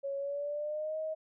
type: tone with pitch glide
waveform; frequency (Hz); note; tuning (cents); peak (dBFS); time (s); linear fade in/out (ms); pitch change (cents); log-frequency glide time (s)
sine; 554.4 to 629.5; C#5 to D#5; 0 to +20; -33; 0.03-1.15; 20; +220; 0.17-0.98
effects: none